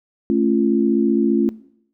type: chord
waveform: sine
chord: A augmented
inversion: none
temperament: just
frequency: 220 / 275 / 343.8 Hz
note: A3 / C#4 / E#4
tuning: 0 / -14 / -27 cents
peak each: -19 dBFS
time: 0.3-1.49 s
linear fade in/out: 0 ms
effects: noise-tail reverb RT60 0.7 s tail -20 dB re dry